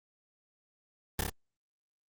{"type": "noise with echo", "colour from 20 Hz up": "pink", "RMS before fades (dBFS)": -29, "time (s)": [1.19, 1.21], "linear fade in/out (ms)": 2, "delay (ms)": 29, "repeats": 3, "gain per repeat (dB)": -2, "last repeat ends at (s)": 1.297, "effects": ["Opus 32 kbps"]}